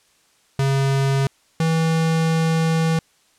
square tone pair in turn, 136.5 / 162.33 Hz, C#3 / E3, -26 / -26 cents, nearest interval minor third, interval 300 cents, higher second, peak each -17 dBFS, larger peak neither, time 0.59-1.27 / 1.6-2.99 s, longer second, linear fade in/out 2 ms, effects white hiss -59 dBFS RMS until 3.38 s + low-pass 9000 Hz 12 dB/octave

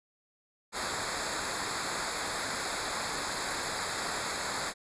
pink noise with comb filter, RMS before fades -34 dBFS, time 0.72-4.74 s, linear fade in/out 50 ms, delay 0.34 ms, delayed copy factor -0.85, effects resampled to 22050 Hz

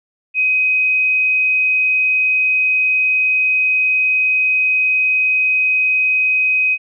sine tone, 2519 Hz, D#7, 21 cents sharp, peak -12 dBFS, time 0.34-6.78 s, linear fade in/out 50 ms, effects none

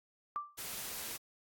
sine tone with exponential decay, 1174.7 Hz, D6, in tune, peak -31 dBFS, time 0.36-0.58 s, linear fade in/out 0 ms, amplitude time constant 47 ms
white noise, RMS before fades -42 dBFS, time 0.57-1.18 s, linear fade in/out 20 ms
effects AAC 64 kbps

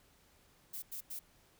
violet noise bursts, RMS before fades -43 dBFS, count 3, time 0.73-1.194 s, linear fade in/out 10 ms, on 94 ms, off 91 ms, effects pink hiss -67 dBFS RMS until 1.59 s

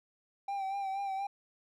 triangle tone with vibrato, 784 Hz, G5, in tune, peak -31 dBFS, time 0.48-1.27 s, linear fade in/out 5 ms, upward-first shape sine, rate 4.2 Hz, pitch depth 39 cents each way, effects none

